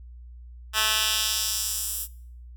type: tone with high-pass filter sweep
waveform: 10% pulse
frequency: 217.2 Hz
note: A3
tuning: 22 cents flat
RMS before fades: -26 dBFS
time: 0.73-2.08 s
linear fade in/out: 50 ms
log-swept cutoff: 1900 to 11000 Hz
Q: 1.1
effects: noise-tail reverb RT60 0.6 s tail -21 dB re dry + added 60 Hz sine -41 dBFS peak until 2.56 s